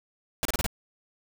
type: noise bursts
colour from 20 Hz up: pink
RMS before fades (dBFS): -27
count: 5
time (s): 0.43-0.664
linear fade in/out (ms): 0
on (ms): 22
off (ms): 31
effects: none